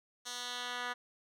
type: tone with band-pass filter sweep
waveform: 10% pulse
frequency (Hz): 245.4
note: B3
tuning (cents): -11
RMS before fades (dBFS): -40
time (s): 0.25-0.94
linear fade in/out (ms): 20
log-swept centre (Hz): 5500 to 1900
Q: 1.3
effects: none